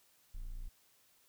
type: tone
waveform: triangle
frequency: 29.14 Hz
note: A#0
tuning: in tune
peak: -38 dBFS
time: 0.34-0.69 s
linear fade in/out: 10 ms
effects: white hiss -69 dBFS RMS until 1.28 s